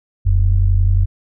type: tone pair together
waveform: sine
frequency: 41.18 / 92.5 Hz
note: E1 / F#2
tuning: -1 / 0 cents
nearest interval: octave + major second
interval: 1401 cents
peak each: -13 dBFS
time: 0.25-1.06 s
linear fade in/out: 20 ms
effects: none